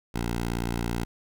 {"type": "tone", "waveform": "10% pulse", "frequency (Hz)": 58.27, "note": "A#1", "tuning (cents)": 0, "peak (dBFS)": -19, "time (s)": [0.14, 1.05], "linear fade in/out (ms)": 10, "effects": []}